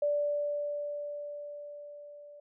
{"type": "tone with level ramp", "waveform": "sine", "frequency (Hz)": 584, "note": "D5", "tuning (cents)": -10, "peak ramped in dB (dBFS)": [-25, -48], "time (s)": [0.02, 2.4], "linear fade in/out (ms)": 5, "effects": []}